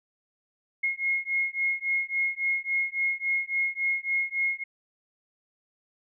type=beating tone pair; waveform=sine; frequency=2155 / 2158.6 Hz; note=C#7 / C#7; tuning=-49 / -47 cents; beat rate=3.6 Hz; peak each=-28 dBFS; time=0.83-4.64 s; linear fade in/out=10 ms; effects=none